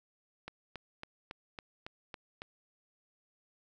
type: click train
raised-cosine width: 0.3 ms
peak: -26 dBFS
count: 8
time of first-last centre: 0.48-2.419 s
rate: 3.61 Hz
effects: none